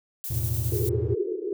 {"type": "noise with tremolo", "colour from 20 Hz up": "violet", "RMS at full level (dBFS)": -33, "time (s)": [0.24, 0.89], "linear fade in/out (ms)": 0, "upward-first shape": "square", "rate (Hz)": 10, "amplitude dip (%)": 25}
{"type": "chord", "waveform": "triangle", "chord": "E suspended fourth", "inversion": "none", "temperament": "equal", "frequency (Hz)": [82.41, 110, 123.47], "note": ["E2", "A2", "B2"], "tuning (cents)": [0, 0, 0], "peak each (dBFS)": [-28, -26, -28], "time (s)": [0.3, 1.15], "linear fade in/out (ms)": 10}
{"type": "band-pass noise", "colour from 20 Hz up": "pink", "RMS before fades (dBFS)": -29, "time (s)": [0.72, 1.53], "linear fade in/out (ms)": 2, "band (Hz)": [350, 440], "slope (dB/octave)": 96}
{"effects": []}